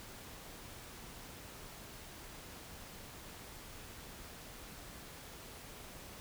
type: silence
effects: pink hiss -51 dBFS RMS until 6.2 s